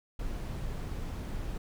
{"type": "noise", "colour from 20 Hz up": "brown", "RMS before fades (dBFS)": -36, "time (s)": [0.19, 1.58], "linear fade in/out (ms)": 5, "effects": []}